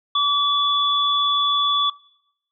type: tone pair together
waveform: sine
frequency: 1151 / 3441 Hz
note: D6 / A7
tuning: -35 / -39 cents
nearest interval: octave + perfect fifth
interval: 1896 cents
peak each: -19 dBFS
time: 0.15-1.9 s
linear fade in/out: 5 ms
effects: noise-tail reverb RT60 0.8 s tail -23 dB re dry